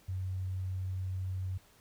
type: tone with vibrato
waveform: sine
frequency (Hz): 93.4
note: F#2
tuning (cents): +17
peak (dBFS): -33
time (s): 0.08-1.58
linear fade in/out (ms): 10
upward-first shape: triangle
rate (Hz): 20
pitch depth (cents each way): 14
effects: pink hiss -63 dBFS RMS until 1.8 s